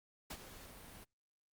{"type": "noise with ADSR envelope", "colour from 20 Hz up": "pink", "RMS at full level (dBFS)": -43, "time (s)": [0.3, 1.05], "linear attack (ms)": 9, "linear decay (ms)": 52, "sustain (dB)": -11, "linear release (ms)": 20, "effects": ["Opus 48 kbps"]}